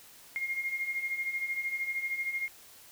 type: beating tone pair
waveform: sine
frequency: 2124 / 2137 Hz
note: C7 / C7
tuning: +25 / +36 cents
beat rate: 13 Hz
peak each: -38 / -32 dBFS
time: 0.36-2.48 s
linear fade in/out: 0 ms
effects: white hiss -54 dBFS RMS until 2.91 s